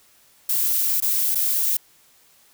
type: noise with dropouts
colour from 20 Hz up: violet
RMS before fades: -21 dBFS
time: 0.49-1.77 s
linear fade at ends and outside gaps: 5 ms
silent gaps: 1.003-1.022 / 1.348-1.354 s
effects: white hiss -56 dBFS RMS until 2.53 s